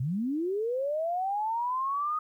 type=linear sweep; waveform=sine; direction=up; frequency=116.54 to 1252 Hz; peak=-27 dBFS; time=0-2.19 s; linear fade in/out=5 ms; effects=11-bit